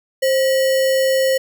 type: tone with sample-and-hold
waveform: sine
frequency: 529 Hz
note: C5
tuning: 19 cents sharp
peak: -13 dBFS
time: 0.22-1.38 s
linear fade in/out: 10 ms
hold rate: 2450 Hz
effects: none